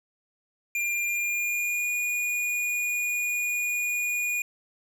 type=tone with pitch glide; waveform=square; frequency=2397 to 2445 Hz; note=D7 to D#7; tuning=+35 to -31 cents; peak=-26 dBFS; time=0.75-4.42 s; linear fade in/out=2 ms; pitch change=+34 cents; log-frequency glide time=1.07-1.94 s; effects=10-bit